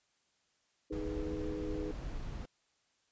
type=chord; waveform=sine; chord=G# minor; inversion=second; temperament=equal; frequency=311.1 / 415.3 / 493.9 Hz; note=D#4 / G#4 / B4; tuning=0 / 0 / 0 cents; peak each=-39 / -42 / -44 dBFS; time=0.9-1.92 s; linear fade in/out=10 ms
type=noise; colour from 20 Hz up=brown; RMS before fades=-41 dBFS; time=0.92-2.46 s; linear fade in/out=10 ms
effects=white hiss -75 dBFS RMS until 3.11 s + resampled to 16000 Hz